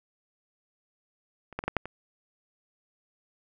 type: clicks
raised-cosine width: 0.5 ms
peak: -30 / -16 / -20 / -12 / -9 / -22 dBFS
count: 6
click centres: 1.527 / 1.59 / 1.639 / 1.68 / 1.767 / 1.856 s
effects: none